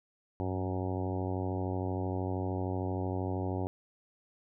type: harmonic tone with a mistuned harmonic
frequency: 93 Hz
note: F#2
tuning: 9 cents sharp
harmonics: 1 / 2 / 3 / 4 / 5 / 6 / 7 / 8 / 9 / 10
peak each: -34 / -41 / -38 / -39 / -44 / -44 / -46 / -44 / -45 / -50 dBFS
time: 0.4-3.67 s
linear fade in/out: 0 ms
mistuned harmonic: 1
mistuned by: +40 cents
effects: none